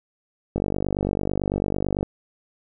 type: click train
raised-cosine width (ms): 2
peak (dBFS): -10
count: 73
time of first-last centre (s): 0.56-2.029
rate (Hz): 49
effects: none